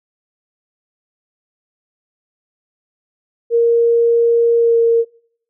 sine tone with pitch glide, 466.9 to 462.1 Hz, A#4 to A#4, +3 to -15 cents, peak -9 dBFS, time 3.5-5.05 s, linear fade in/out 50 ms, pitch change -18 cents, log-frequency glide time 4.57-4.78 s, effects noise-tail reverb RT60 0.6 s tail -22 dB re dry

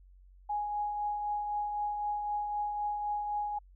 sine tone with tremolo, 830.6 Hz, G#5, in tune, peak -29 dBFS, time 0.49-3.59 s, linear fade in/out 10 ms, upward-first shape triangle, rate 3.9 Hz, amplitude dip 40%, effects added 46 Hz sine -54 dBFS peak until 3.75 s

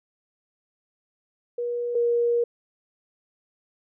sine tone pair in turn, 480.1 / 474 Hz, B4 / A#4, -49 / +29 cents, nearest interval unison, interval 22 cents, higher first, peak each -25 / -19 dBFS, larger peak second, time 1.58-1.95 / 1.95-2.44 s, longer second, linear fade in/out 5 ms, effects none

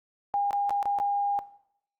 sine tone with dropouts, 809 Hz, G#5, 46 cents flat, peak -23 dBFS, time 0.34-1.39 s, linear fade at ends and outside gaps 0 ms, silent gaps 0.508-0.53 / 0.695-0.706 / 0.828-0.856 / 0.987-1 s, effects noise-tail reverb RT60 0.7 s tail -17 dB re dry + Opus 48 kbps

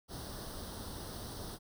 pink noise with comb filter, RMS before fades -44 dBFS, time 0.08-1.59 s, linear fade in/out 50 ms, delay 0.21 ms, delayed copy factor +0.8, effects none

